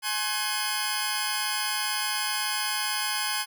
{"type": "tone cluster", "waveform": "15% pulse", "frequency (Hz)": [841, 1071, 1515, 5030], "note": ["G#5", "C6", "F#6", "D#8"], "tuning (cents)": [22, 40, 40, 18], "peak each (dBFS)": -26, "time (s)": [0.02, 3.46], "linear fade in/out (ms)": 50, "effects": []}